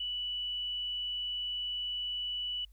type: tone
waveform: sine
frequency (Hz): 2960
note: F#7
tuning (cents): 0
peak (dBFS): -33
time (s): 0-2.65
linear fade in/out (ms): 5
effects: added 50 Hz sine -54 dBFS peak until 2.72 s + white hiss -75 dBFS RMS until 2.72 s